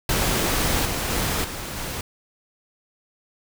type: noise with level steps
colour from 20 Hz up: pink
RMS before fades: -22 / -26 / -24 / -32 / -30 dBFS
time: 0.09-2.01 s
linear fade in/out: 2 ms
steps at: 0.85 / 1.1 / 1.44 / 1.76 s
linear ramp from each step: 5 ms
effects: none